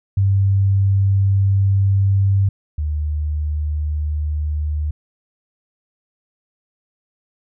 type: tone pair in turn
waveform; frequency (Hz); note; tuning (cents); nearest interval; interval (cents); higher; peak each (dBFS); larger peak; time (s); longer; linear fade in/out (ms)
sine; 98 / 75.47; G2 / D2; 0 / +48; perfect fourth; 452; first; -12 / -18; first; 0.17-2.49 / 2.78-4.91; first; 5
effects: none